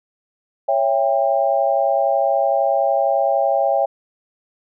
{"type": "chord", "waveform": "sine", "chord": "C# diminished", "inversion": "none", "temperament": "just", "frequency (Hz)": [554.4, 665.2, 798.3], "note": ["C#5", "E5", "G5"], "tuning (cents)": [0, 16, 31], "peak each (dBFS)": -19, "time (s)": [0.68, 3.86], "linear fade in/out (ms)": 10, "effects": []}